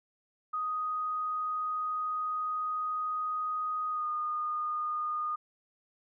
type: tone with pitch glide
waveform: sine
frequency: 1247 to 1224.9 Hz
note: D#6 to D#6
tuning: +3 to -27 cents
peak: -30 dBFS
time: 0.53-5.36 s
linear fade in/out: 10 ms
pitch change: -30 cents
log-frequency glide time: 3.9-4.07 s
effects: none